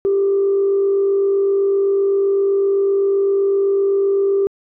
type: tone with frequency modulation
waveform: sine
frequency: 394.9 Hz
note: G4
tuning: 13 cents sharp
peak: -12 dBFS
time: 0.05-4.47 s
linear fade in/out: 0 ms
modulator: 47.8 Hz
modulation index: 0.23
effects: tanh soft clip ceiling -9 dBFS